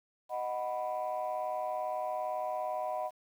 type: chord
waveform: sine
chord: B major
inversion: first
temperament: equal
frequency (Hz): 622.3 / 740 / 987.8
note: D#5 / F#5 / B5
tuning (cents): 0 / 0 / 0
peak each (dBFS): -35 / -35 / -38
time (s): 0.29-3.11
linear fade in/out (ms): 50
effects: tanh soft clip ceiling -26 dBFS + 10-bit